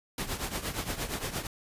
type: noise with tremolo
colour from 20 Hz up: pink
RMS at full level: -31 dBFS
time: 0.18-1.47 s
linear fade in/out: 2 ms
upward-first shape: triangle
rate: 8.6 Hz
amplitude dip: 80%
effects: resampled to 32000 Hz